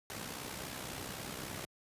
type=noise with amplitude modulation; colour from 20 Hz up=pink; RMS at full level=-40 dBFS; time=0.1-1.65 s; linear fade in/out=0 ms; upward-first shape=sine; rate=63.8 Hz; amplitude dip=55%; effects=high-pass 80 Hz 12 dB/octave + resampled to 32000 Hz

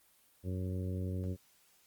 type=harmonic tone; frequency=92.5 Hz; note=F#2; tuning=in tune; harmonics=1 / 2 / 3 / 4 / 5 / 6; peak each=-35 / -41 / -45 / -47 / -49 / -51 dBFS; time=0.43-1.37 s; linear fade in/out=50 ms; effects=white hiss -67 dBFS RMS until 1.86 s + Opus 24 kbps

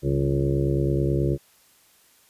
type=harmonic tone with a mistuned harmonic; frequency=69.3 Hz; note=C#2; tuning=in tune; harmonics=1 / 2 / 3 / 4 / 5 / 6 / 7 / 8; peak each=-28 / -23 / -35 / -32 / -26 / -30 / -36 / -34 dBFS; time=0.02-1.38 s; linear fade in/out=50 ms; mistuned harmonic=3; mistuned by=-87 cents; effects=white hiss -58 dBFS RMS until 2.29 s + resampled to 32000 Hz

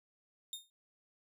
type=tone with exponential decay; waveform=sawtooth; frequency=3663 Hz; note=A#7; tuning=31 cents flat; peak=-34 dBFS; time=0.53-0.7 s; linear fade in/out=1 ms; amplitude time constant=35 ms; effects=none

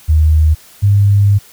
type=tone pair in turn; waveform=sine; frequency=77.78 / 100.99 Hz; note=D#2 / G#2; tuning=0 / -48 cents; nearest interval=perfect fourth; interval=452 cents; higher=second; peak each=-6 dBFS; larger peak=neither; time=0.08-0.55 / 0.82-1.39 s; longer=second; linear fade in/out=20 ms; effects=white hiss -42 dBFS RMS until 1.52 s

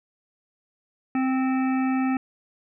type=harmonic tone with a mistuned harmonic; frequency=261.6 Hz; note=C4; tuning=in tune; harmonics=1 / 3 / 5 / 7 / 9 / 10; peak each=-21 / -31 / -35 / -38 / -40 / -41 dBFS; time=1.15-2.17 s; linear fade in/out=2 ms; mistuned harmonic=9; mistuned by=-33 cents; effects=none

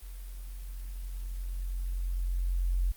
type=tone with level ramp; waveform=sine; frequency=44.5 Hz; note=F1; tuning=33 cents sharp; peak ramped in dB=-40 to -24 dBFS; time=0.02-2.92 s; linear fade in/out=10 ms; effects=white hiss -55 dBFS RMS until 2.96 s + Opus 32 kbps

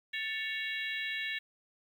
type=harmonic tone with a mistuned harmonic; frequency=554.4 Hz; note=C#5; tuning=in tune; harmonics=3 / 4 / 5 / 6 / 7; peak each=-37 / -39 / -41 / -43 / -44 dBFS; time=0.13-1.39 s; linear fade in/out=10 ms; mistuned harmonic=3; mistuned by=+100 cents; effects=10-bit

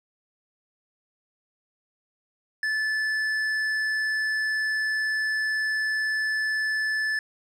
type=tone with tanh clipping; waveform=triangle; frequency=1741 Hz; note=A6; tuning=19 cents flat; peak=-25 dBFS; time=2.63-7.19 s; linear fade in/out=2 ms; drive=12 dB; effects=none

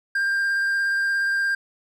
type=tone with vibrato; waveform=triangle; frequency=1594 Hz; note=G6; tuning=28 cents sharp; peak=-18 dBFS; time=0.15-1.55 s; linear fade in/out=5 ms; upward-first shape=triangle; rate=17 Hz; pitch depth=13 cents each way; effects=none

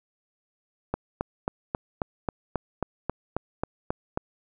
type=click train; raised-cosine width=1 ms; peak=-12 dBFS; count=13; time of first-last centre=0.94-4.175 s; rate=3.71 Hz; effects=none

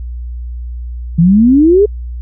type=exponential sweep; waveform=sine; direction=up; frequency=160 to 430 Hz; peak=-4 dBFS; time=1.18-1.86 s; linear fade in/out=10 ms; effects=added 60 Hz sine -20 dBFS peak until 2.21 s

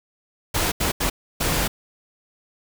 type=noise bursts at uneven times; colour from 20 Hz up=pink; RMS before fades=-22 dBFS; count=4; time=0.54-0.72 / 0.8-0.92 / 1-1.1 / 1.4-1.68 s; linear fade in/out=10 ms; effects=none

